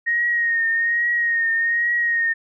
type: tone with vibrato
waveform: sine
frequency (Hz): 1864.7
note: A#6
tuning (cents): 0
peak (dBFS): -17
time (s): 0.06-2.34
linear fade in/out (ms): 20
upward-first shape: triangle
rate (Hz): 1.2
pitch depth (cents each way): 43
effects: none